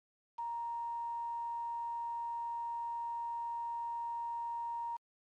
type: tone with quantisation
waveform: sine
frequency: 937 Hz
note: A#5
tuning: 9 cents sharp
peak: -36 dBFS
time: 0.38-4.97 s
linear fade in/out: 10 ms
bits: 9
effects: low-pass 4000 Hz 12 dB/octave + MP3 96 kbps